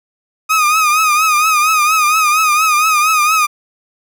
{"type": "tone with vibrato", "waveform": "30% pulse", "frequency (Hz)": 1244.5, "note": "D#6", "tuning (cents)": 0, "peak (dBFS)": -7, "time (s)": [0.49, 3.47], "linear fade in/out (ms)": 20, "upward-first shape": "triangle", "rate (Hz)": 4.3, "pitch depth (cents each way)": 84, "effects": []}